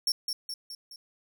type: tone with echo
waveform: 40% pulse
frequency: 5460 Hz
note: F8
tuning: 40 cents flat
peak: -23 dBFS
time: 0.07-0.12 s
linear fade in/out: 2 ms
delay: 210 ms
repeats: 4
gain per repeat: -5 dB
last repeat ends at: 0.96 s
effects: none